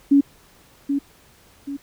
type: tone with echo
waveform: sine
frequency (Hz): 280.7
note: C#4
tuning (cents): +22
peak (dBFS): -10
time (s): 0.11-0.21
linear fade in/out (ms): 10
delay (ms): 780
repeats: 2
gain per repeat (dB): -8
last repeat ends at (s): 1.77
effects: pink hiss -53 dBFS RMS until 1.82 s